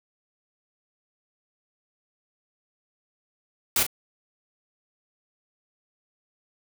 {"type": "noise with echo", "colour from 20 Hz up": "white", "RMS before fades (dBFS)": -22, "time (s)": [3.76, 3.83], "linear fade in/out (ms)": 2, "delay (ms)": 36, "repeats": 1, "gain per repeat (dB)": -8, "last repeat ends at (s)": 3.866, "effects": []}